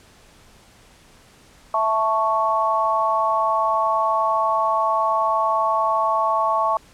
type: chord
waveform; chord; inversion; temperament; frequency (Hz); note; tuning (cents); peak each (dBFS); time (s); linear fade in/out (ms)
sine; A major; second; equal; 659.3 / 880 / 1108.7; E5 / A5 / C#6; 0 / 0 / 0; -23 / -22 / -20; 1.74-6.77; 2
effects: pink hiss -51 dBFS RMS until 6.93 s + low-pass 10000 Hz 12 dB/octave